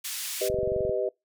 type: band-pass noise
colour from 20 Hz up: white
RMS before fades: -34 dBFS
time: 0.04-0.49 s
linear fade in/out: 10 ms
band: 2100 to 13000 Hz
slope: 12 dB/octave
type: chord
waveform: sine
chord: G augmented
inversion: none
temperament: equal with one note detuned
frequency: 392 / 498.2 / 622.3 Hz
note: G4 / B4 / D#5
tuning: 0 / +15 / 0 cents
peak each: -29 dBFS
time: 0.41-1.09 s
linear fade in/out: 5 ms
type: click train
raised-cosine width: 5 ms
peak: -24 dBFS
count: 10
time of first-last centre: 0.5-0.895 s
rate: 22.8 Hz
effects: noise-tail reverb RT60 0.2 s tail -25 dB re dry